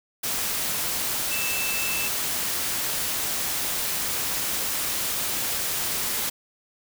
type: tone in noise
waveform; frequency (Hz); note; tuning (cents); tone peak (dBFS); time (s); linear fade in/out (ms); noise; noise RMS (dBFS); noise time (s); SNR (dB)
sine; 2647; E7; +7; -29; 1.31-2.08; 10; white; -27; 0.23-6.3; -5
effects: none